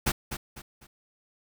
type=noise with echo; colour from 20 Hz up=pink; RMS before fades=-25 dBFS; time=0.06-0.12 s; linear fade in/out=10 ms; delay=250 ms; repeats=3; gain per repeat=-9 dB; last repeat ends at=0.87 s; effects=none